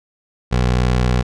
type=tone; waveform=20% pulse; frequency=61.74 Hz; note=B1; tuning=in tune; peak=-9 dBFS; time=0.51-1.23 s; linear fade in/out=20 ms; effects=low-pass 6000 Hz 12 dB/octave